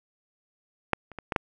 clicks, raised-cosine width 0.5 ms, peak -6 / -29 / -21 / -13 / -7 dBFS, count 5, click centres 0.933 / 1.117 / 1.187 / 1.322 / 1.362 s, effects none

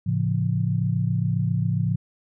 sine chord, A augmented, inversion none, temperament just, 110 / 137.5 / 171.88 Hz, A2 / C#3 / E#3, 0 / -14 / -27 cents, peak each -24 / -25 / -25 dBFS, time 0.06-1.96 s, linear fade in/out 10 ms, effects none

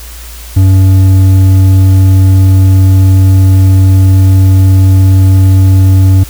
triangle tone with hard clipping, 95 Hz, F#2, 46 cents sharp, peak -3 dBFS, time 0.56-6.24 s, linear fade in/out 10 ms, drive 9 dB, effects added 58 Hz sine -25 dBFS peak until 6.29 s + white hiss -30 dBFS RMS until 6.29 s

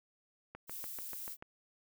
click train, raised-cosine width 0.5 ms, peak -31 dBFS, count 7, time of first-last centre 0.55-1.425 s, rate 6.86 Hz
violet noise, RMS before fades -44 dBFS, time 0.67-1.37 s, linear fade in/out 50 ms
effects none

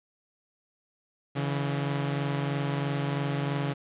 sawtooth tone pair together, 140.8 / 163.85 Hz, C#3 / E3, +27 / -10 cents, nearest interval minor third, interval 263 cents, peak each -24 / -30 dBFS, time 1.35-3.74 s, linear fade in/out 20 ms, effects resampled to 8000 Hz + 8-bit

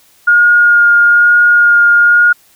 sine tone with vibrato, 1424 Hz, F6, 33 cents sharp, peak -4 dBFS, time 0.27-2.33 s, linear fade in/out 10 ms, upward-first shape sine, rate 1.1 Hz, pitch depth 10 cents each way, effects white hiss -48 dBFS RMS until 2.55 s

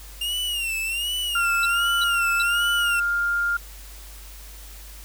45% pulse tone with vibrato, 2794 Hz, F7, in tune, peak -24 dBFS, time 0.21-3 s, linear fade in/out 5 ms, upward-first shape sine, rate 1.3 Hz, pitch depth 110 cents each way
sine tone with pitch glide, 1391 to 1403.9 Hz, F6 to F6, -7 to +9 cents, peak -20 dBFS, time 1.35-3.57 s, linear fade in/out 5 ms, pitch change +16 cents, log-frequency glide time 2.32-2.53 s
triangle tone bursts, 3951 Hz, B7, in tune, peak -23 dBFS, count 3, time 1.63-2.422 s, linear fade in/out 2 ms, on 24 ms, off 360 ms
effects added 50 Hz sine -40 dBFS peak until 5.04 s + white hiss -45 dBFS RMS until 5.04 s

